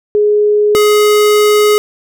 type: tone pair in turn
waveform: sine / square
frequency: 417.8 / 419.7 Hz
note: G#4 / G#4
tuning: +10 / +18 cents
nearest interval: unison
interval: 8 cents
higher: second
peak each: -7 dBFS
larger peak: neither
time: 0.15-0.75 / 0.75-1.78 s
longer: second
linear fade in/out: 0 ms
effects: none